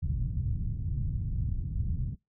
white low-pass noise, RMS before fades -31 dBFS, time 0.02-2.16 s, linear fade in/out 20 ms, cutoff 130 Hz, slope 24 dB/octave, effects noise-tail reverb RT60 0.2 s tail -25 dB re dry

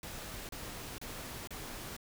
pink noise bursts, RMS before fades -44 dBFS, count 4, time 0.03-1.966 s, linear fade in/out 2 ms, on 460 ms, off 32 ms, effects none

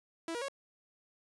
sawtooth tone with pitch steps, 330.2 / 477.2 / 551 Hz, E4 / A#4 / C#5, +3 / +41 / -11 cents, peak -32 dBFS, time 0.28-0.484 s, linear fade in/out 2 ms, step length 68 ms, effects resampled to 24000 Hz

